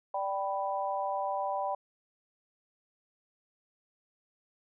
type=chord; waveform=sine; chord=G major; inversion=second; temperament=equal with one note detuned; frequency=587.3 / 779.9 / 987.8 Hz; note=D5 / G5 / B5; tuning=0 / -9 / 0 cents; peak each=-35 / -33 / -35 dBFS; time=0.14-1.75 s; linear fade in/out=5 ms; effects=none